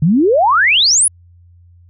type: exponential sweep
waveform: sine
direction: up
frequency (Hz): 142.7 to 10860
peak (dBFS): -8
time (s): 0.02-1.08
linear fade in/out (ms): 5
effects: added 87 Hz sine -42 dBFS peak until 1.89 s